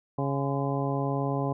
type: harmonic tone with a mistuned harmonic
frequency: 138.59 Hz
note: C#3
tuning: in tune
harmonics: 1 / 2 / 3 / 4 / 5 / 6 / 7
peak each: -29 / -32 / -34 / -35 / -36 / -37 / -37 dBFS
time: 0.18-1.53 s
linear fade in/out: 5 ms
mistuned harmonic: 7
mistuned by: +88 cents
effects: none